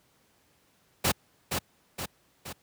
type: noise with echo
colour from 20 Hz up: pink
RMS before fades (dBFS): -24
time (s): 1.04-1.12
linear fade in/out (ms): 10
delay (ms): 470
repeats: 3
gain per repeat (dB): -5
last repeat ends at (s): 2.53
effects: pink hiss -66 dBFS RMS until 2.62 s + high-pass 80 Hz 12 dB/octave